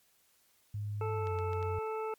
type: tone with pitch glide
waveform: sine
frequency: 103.83 to 92.5 Hz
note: G#2 to F#2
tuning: 0 to 0 cents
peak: -34 dBFS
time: 0.74-1.79 s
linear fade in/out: 5 ms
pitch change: -200 cents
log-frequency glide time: 1.14-1.34 s
type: harmonic tone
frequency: 438.4 Hz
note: A4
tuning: 6 cents flat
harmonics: 1 / 2 / 3 / 5 / 6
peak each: -35 / -40 / -42 / -54 / -52 dBFS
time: 1.01-2.14 s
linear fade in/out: 2 ms
type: clicks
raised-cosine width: 0.2 ms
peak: -32 dBFS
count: 4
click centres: 1.271 / 1.388 / 1.532 / 1.628 s
effects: white hiss -69 dBFS RMS until 2.18 s + MP3 96 kbps